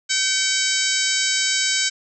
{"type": "harmonic tone with a mistuned harmonic", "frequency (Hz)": 771, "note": "G5", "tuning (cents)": -29, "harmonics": [2, 3, 4, 5, 6, 7, 8, 9, 10], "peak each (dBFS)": [-27, -27, -27, -27, -27, -27, -27, -27, -27], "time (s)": [0.09, 1.9], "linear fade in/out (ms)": 20, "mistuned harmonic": 3, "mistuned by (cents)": -45, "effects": []}